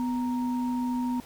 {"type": "tone pair together", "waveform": "sine", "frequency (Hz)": [248.7, 932.3], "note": ["B3", "A#5"], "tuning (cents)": [12, 0], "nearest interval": "octave + major seventh", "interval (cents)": 2288, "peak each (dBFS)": [-26, -35], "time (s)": [0, 1.2], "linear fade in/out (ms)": 0, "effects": ["pink hiss -50 dBFS RMS until 1.25 s"]}